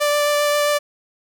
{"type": "tone with vibrato", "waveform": "sawtooth", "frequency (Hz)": 587, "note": "D5", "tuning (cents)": -1, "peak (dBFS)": -12, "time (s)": [0, 0.79], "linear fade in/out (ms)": 20, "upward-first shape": "triangle", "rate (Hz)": 7.5, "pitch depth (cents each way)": 11, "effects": []}